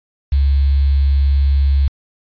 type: tone with quantisation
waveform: sine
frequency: 69.3 Hz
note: C#2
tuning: in tune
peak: -10 dBFS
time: 0.32-1.88 s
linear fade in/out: 5 ms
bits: 6
effects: resampled to 11025 Hz